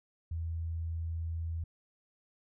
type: tone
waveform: sine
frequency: 82.41 Hz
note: E2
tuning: in tune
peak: -33 dBFS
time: 0.31-1.64 s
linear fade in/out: 5 ms
effects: none